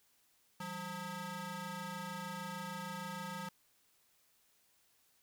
20% pulse ring-modulated tone, 358.5 Hz, F4, 45 cents sharp, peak -33 dBFS, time 0.6-3.49 s, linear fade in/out 5 ms, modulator 551 Hz, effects white hiss -72 dBFS RMS until 5.22 s

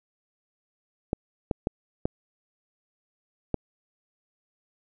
clicks, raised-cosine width 2 ms, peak -11 dBFS, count 5, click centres 1.131 / 1.512 / 1.671 / 2.055 / 3.543 s, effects none

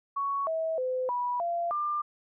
sine tone with pitch steps, 1115 / 646 / 511 / 978 / 687 / 1194 Hz, C#6 / E5 / C5 / B5 / F5 / D6, +10 / -35 / -41 / -17 / -29 / +28 cents, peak -27 dBFS, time 0.16-2.02 s, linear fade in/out 10 ms, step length 310 ms, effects none

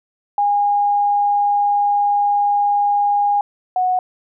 sine tone pair in turn, 817 / 736 Hz, G#5 / F#5, -29 / -9 cents, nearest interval major second, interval 180 cents, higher first, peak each -13 / -14 dBFS, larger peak first, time 0.38-3.41 / 3.76-3.99 s, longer first, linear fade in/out 2 ms, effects none

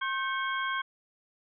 sine tone cluster, 1073 / 1553 / 2200 / 3235 Hz, C6 / G6 / C#7 / G#7, +43 / -17 / -14 / -46 cents, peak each -32 / -32 / -39 / -39 dBFS, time 0.01-0.82 s, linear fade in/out 10 ms, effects none

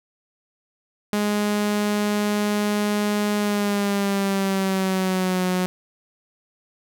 sawtooth tone with pitch glide, 207.7 to 182.91 Hz, G#3 to F#3, 0 to -20 cents, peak -16 dBFS, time 1.13-5.66 s, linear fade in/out 0 ms, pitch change -220 cents, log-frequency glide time 3.37-5.45 s, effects none

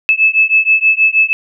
sine beating tone pair, 2607 / 2613.3 Hz, E7 / E7, -20 / -16 cents, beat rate 6.3 Hz, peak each -11 dBFS, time 0.09-1.33 s, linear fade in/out 0 ms, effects none

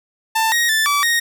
sawtooth tone with pitch steps, 890 / 1879 / 1760 / 1152 / 1866 Hz, A5 / A#6 / A6 / D6 / A#6, +20 / +13 / 0 / -34 / +1 cents, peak -11 dBFS, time 0.35-1.2 s, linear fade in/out 10 ms, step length 170 ms, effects none

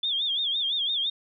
sine tone with vibrato, 3430 Hz, A7, 45 cents flat, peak -24 dBFS, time 0.03-1.1 s, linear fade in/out 5 ms, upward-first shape sine, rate 5.9 Hz, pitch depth 130 cents each way, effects none

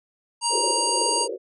harmonic tone, 940 Hz, A#5, 14 cents sharp, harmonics 1 / 3 / 5 / 7 / 9 / 10, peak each -25 / -33 / -26 / -29 / -28 / -31 dBFS, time 0.41-1.28 s, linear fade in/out 50 ms
white band-pass noise, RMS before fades -29 dBFS, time 0.49-1.38 s, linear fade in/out 50 ms, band 340 to 560 Hz, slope 96 dB/octave
effects none

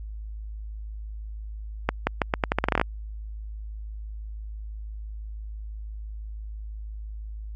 accelerating click train, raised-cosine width 0.5 ms, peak -5 dBFS, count 14, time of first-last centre 1.89-2.814 s, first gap 180 ms, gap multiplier 0.82, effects added 53 Hz sine -33 dBFS peak until 7.55 s + MP3 48 kbps

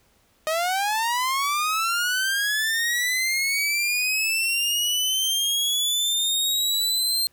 sawtooth linear sweep, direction up, 617 to 4186 Hz, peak -18 dBFS, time 0.47-7.27 s, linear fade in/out 0 ms, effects pink hiss -62 dBFS RMS until 7.32 s

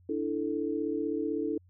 sine chord, D suspended second, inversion none, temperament equal, 293.7 / 329.6 / 440 Hz, D4 / E4 / A4, 0 / 0 / 0 cents, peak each -33 dBFS, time 0.09-1.58 s, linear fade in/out 5 ms, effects added 90 Hz sine -57 dBFS peak until 1.69 s

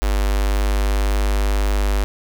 square tone with notch filter, 50.1 Hz, G1, 38 cents sharp, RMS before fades -18 dBFS, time 0.02-2.04 s, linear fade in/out 0 ms, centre 140 Hz, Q 0.55, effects none

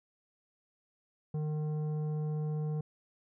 triangle tone with tanh clipping, 152.5 Hz, D#3, 34 cents flat, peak -33 dBFS, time 1.34-2.81 s, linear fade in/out 5 ms, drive 14 dB, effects none

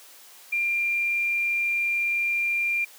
sine tone, 2387 Hz, D7, 28 cents sharp, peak -22 dBFS, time 0.52-2.85 s, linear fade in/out 10 ms, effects white hiss -49 dBFS RMS until 2.98 s + high-pass 400 Hz 12 dB/octave

